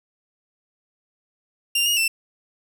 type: tone with pitch steps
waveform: sawtooth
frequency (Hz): 2788 / 2865 / 2677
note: F7 / F7 / E7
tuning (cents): -4 / +44 / +26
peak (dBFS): -15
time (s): 1.75-2.08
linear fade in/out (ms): 5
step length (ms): 110
effects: none